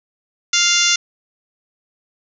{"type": "harmonic tone", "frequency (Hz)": 698.5, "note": "F5", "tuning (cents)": 0, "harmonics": [2, 3, 4, 5, 6, 7, 8, 9, 10], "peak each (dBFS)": [-23, -22, -20, -20, -24, -24, -20, -20, -26], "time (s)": [0.53, 0.96], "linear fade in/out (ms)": 5, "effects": []}